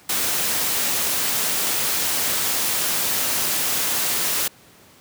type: noise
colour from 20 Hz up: white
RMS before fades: -22 dBFS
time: 0.09-4.48 s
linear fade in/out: 5 ms
effects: pink hiss -50 dBFS RMS until 5 s + high-pass 100 Hz 12 dB/octave